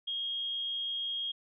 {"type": "tone with amplitude modulation", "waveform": "sine", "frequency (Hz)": 3257, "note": "G#7", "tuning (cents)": -34, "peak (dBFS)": -31, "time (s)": [0.07, 1.32], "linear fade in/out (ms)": 10, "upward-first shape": "sine", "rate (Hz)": 249, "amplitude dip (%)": 25, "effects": []}